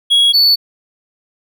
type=tone pair in turn; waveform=triangle; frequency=3322 / 4463 Hz; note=G#7 / C#8; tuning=0 / +11 cents; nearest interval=perfect fourth; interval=511 cents; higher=second; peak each=-6 dBFS; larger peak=neither; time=0.1-0.33 / 0.33-0.56 s; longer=neither; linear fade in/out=20 ms; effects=none